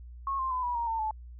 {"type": "tone with pitch steps", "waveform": "sine", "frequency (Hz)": [1092, 1051.2, 1011.8, 974, 937.6, 902.5, 868.7], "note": ["C#6", "C6", "B5", "B5", "A#5", "A5", "A5"], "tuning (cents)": [-26, 8, 42, -24, 10, 44, -22], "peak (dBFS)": -28, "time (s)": [0.27, 1.11], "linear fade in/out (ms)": 2, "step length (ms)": 120, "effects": ["added 60 Hz sine -43 dBFS peak until 1.39 s"]}